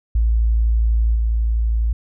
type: tone with level steps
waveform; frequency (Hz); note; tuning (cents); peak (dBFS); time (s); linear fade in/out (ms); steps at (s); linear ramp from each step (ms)
sine; 56.1; A1; +34; -13 / -15; 0.15-1.93; 5; 1.15; 5
effects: none